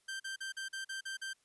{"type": "tone bursts", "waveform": "sawtooth", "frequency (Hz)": 1568, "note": "G6", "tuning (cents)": 0, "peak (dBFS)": -35, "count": 8, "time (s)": [0.08, 1.334], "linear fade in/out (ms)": 10, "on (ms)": 120, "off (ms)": 42, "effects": ["white hiss -74 dBFS RMS until 1.44 s", "resampled to 24000 Hz"]}